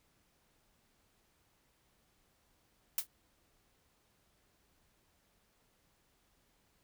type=noise with exponential decay; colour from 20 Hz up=blue; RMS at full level=-28 dBFS; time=2.98-3.07 s; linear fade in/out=2 ms; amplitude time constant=18 ms; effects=pink hiss -73 dBFS RMS until 6.83 s